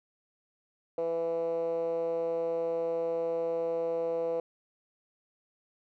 10% pulse tone with band-pass filter, 166.3 Hz, E3, 16 cents sharp, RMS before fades -31 dBFS, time 0.98-4.4 s, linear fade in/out 2 ms, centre 530 Hz, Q 7.3, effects none

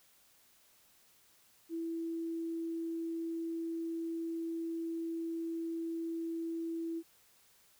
sine tone, 330.7 Hz, E4, 6 cents sharp, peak -35 dBFS, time 1.69-7.03 s, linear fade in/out 50 ms, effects white hiss -66 dBFS RMS until 7.79 s

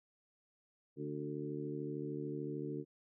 harmonic tone with a mistuned harmonic, 73.42 Hz, D2, in tune, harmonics 2 / 3 / 4 / 5 / 6, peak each -44 / -50 / -43 / -44 / -46 dBFS, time 0.96-2.85 s, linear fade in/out 50 ms, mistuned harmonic 6, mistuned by +19 cents, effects none

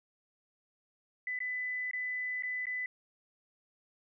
sine tone with dropouts, 2000 Hz, B6, 21 cents sharp, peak -33 dBFS, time 1.27-2.86 s, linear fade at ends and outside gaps 2 ms, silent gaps 1.39-1.403 / 1.912-1.933 / 2.424-2.434 / 2.656-2.668 s, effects none

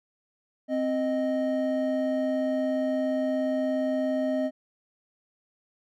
triangle tone pair together, 261.6 / 621.3 Hz, C4 / D#5, 0 / -3 cents, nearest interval octave + minor third, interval 1497 cents, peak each -25 dBFS, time 0.68-4.51 s, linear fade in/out 50 ms, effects none

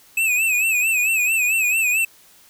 square tone with vibrato, 2570 Hz, E7, 45 cents flat, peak -17 dBFS, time 0.17-2.05 s, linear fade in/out 5 ms, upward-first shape sine, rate 4.5 Hz, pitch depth 90 cents each way, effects white hiss -51 dBFS RMS until 2.49 s

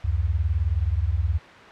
sine beating tone pair, 70 / 89 Hz, C#2 / F2, +18 / +33 cents, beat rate 19 Hz, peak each -23 dBFS, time 0.04-1.39 s, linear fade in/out 10 ms, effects white hiss -43 dBFS RMS until 1.71 s + low-pass 2000 Hz 12 dB/octave

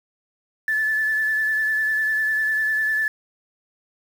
triangle tone with vibrato, 1742 Hz, A6, 18 cents flat, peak -15 dBFS, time 0.68-3.08 s, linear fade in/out 2 ms, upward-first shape sine, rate 10 Hz, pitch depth 23 cents each way, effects tanh soft clip ceiling -17 dBFS + 7-bit

